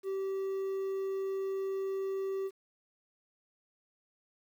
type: tone with quantisation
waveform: triangle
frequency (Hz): 386.9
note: G4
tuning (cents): -23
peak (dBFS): -30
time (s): 0.03-2.51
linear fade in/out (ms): 50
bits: 10
effects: none